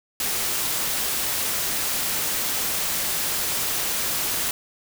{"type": "noise", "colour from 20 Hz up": "white", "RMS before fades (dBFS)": -25, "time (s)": [0.2, 4.51], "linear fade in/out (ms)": 2, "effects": []}